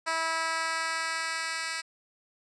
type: tone with high-pass filter sweep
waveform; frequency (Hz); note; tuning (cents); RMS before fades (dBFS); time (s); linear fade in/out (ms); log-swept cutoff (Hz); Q
10% pulse; 325.4; E4; -22; -31; 0.06-1.82; 20; 870 to 2200; 0.92
effects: resampled to 22050 Hz